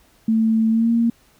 sine tone with pitch glide, 222.6 to 232.1 Hz, A3 to A#3, +20 to -7 cents, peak -14 dBFS, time 0.28-1.1 s, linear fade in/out 5 ms, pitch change +73 cents, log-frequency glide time 0.7-0.91 s, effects pink hiss -56 dBFS RMS until 1.39 s

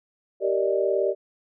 sine chord, Eb major seventh, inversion first, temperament just, 388.9 / 466.7 / 583.4 / 622.3 Hz, G4 / Bb4 / D5 / Eb5, -14 / +2 / -12 / 0 cents, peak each -24 / -28 / -25 / -28 dBFS, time 0.4-1.15 s, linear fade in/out 50 ms, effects none

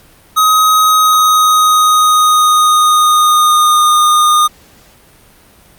square tone with pitch glide, 1262 to 1223.2 Hz, D#6 to D#6, +24 to -30 cents, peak -7 dBFS, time 0.36-4.48 s, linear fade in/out 20 ms, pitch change -54 cents, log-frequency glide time 0.83-3.88 s, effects pink hiss -44 dBFS RMS until 5.78 s + Opus 48 kbps

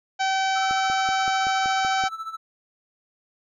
harmonic tone, 768 Hz, G5, 36 cents flat, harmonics 1 / 2 / 3 / 4 / 5 / 6 / 7 / 8 / 9, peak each -22 / -28 / -32 / -34 / -36 / -38 / -39 / -40 / -41 dBFS, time 0.19-2.09 s, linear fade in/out 20 ms
triangle tone with tremolo, 1318.5 Hz, E6, in tune, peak -26 dBFS, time 0.55-2.37 s, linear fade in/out 20 ms, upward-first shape sine, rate 14 Hz, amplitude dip 75%
click train, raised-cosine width 2 ms, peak -24 dBFS, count 8, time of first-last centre 0.71-2.038 s, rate 5.27 Hz
effects none

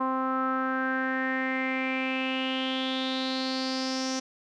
sawtooth tone with low-pass filter sweep, 261.6 Hz, C4, in tune, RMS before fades -29 dBFS, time 0-4.2 s, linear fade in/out 10 ms, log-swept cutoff 1100 to 5800 Hz, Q 6.8, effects none

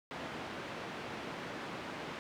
pink band-pass noise, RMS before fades -43 dBFS, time 0.11-2.19 s, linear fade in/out 0 ms, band 190 to 2800 Hz, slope 12 dB/octave, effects none

